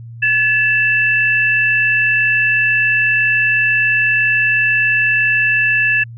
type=tone pair together; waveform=sine; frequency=1715 / 2657 Hz; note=A6 / E7; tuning=-45 / +13 cents; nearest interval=minor sixth; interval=758 cents; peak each=-14 dBFS; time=0.22-6.04 s; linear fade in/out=10 ms; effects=added 116 Hz sine -30 dBFS peak until 6.17 s